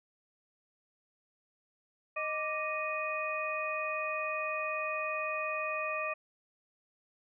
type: harmonic tone with a mistuned harmonic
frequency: 621 Hz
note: D#5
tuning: 3 cents flat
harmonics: 1 / 2 / 3 / 4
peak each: -37 / -37 / -43 / -36 dBFS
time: 2.16-6.14 s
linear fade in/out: 10 ms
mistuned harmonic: 2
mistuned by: -98 cents
effects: none